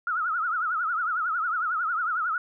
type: tone with vibrato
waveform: sine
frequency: 1353 Hz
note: E6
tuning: 45 cents sharp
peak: -24 dBFS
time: 0.07-2.38 s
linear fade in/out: 2 ms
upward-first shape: triangle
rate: 11 Hz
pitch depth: 170 cents each way
effects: none